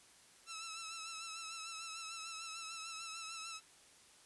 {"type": "tone with vibrato", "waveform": "10% pulse", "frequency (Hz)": 1318.5, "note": "E6", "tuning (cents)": 0, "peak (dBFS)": -36, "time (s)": [0.46, 3.61], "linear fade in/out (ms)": 50, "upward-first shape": "triangle", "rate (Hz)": 6.7, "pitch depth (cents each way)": 54, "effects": ["white hiss -63 dBFS RMS until 4.25 s", "resampled to 24000 Hz"]}